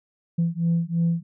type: beating tone pair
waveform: sine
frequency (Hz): 166.7 / 169.7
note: E3 / F3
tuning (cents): +20 / -49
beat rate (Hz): 3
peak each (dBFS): -22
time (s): 0.38-1.23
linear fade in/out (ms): 10
effects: tanh soft clip ceiling -15 dBFS